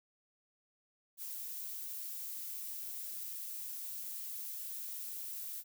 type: noise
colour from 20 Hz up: violet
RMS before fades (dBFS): -43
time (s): 1.17-5.64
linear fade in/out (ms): 50
effects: none